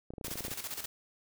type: clicks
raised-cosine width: 2 ms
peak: -29 dBFS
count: 12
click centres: 0.105 / 0.137 / 0.182 / 0.212 / 0.247 / 0.282 / 0.315 / 0.356 / 0.407 / 0.45 / 0.482 / 0.516 s
type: noise with tremolo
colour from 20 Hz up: white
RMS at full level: -38 dBFS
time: 0.24-0.86 s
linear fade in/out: 5 ms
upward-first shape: square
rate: 15 Hz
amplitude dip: 65%
effects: none